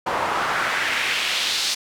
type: noise with band-pass filter sweep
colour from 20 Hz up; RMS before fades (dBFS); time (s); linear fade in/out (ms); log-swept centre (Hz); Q
pink; -23; 0.06-1.75; 10; 840 to 4700; 1.7
effects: none